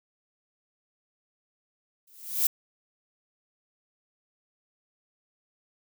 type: noise with exponential growth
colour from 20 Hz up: violet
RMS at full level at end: -20 dBFS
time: 2.07-2.47 s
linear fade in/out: 5 ms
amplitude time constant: 85 ms
effects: none